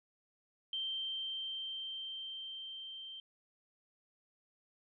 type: tone with level ramp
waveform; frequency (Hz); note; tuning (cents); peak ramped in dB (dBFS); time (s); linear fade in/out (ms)
sine; 3136; G7; 0; -35 to -45; 0.73-3.2; 2
effects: none